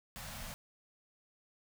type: band-stop noise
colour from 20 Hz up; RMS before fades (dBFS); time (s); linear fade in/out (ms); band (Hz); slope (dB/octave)
pink; -45; 0.16-0.54; 0; 240 to 550; 48
effects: none